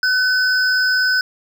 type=tone pair together; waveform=triangle; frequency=1508 / 5072 Hz; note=F#6 / D#8; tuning=+32 / +32 cents; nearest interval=octave + major sixth; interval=2100 cents; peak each=-13 / -19 dBFS; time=0.03-1.21 s; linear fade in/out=2 ms; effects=none